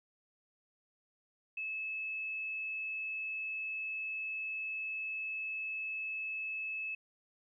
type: tone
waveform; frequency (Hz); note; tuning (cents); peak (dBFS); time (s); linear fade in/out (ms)
sine; 2600; E7; -24; -36; 1.57-6.95; 5
effects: 13-bit